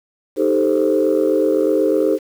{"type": "chord", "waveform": "sine", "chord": "A half-diminished seventh", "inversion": "second", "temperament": "equal", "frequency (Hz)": [311.1, 392, 440, 523.3], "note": ["Eb4", "G4", "A4", "C5"], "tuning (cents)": [0, 0, 0, 0], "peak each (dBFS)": -18, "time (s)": [0.36, 2.19], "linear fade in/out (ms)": 50, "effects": ["tanh soft clip ceiling -6 dBFS", "7-bit"]}